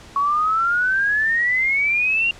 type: exponential sweep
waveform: sine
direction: up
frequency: 1108.7 to 2796 Hz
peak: -16 dBFS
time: 0.16-2.31 s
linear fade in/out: 2 ms
effects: pink hiss -43 dBFS RMS until 2.39 s + low-pass 7000 Hz 12 dB/octave